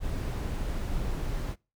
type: noise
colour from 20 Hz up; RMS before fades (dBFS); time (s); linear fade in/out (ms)
brown; -31; 0-1.56; 50
effects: noise-tail reverb RT60 0.3 s tail -25 dB re dry